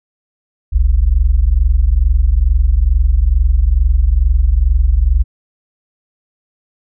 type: tone pair together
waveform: sine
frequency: 44.52 / 66.8 Hz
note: F1 / C2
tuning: +34 / +36 cents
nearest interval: perfect fifth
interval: 702 cents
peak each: -11 dBFS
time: 0.72-5.24 s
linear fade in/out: 20 ms
effects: none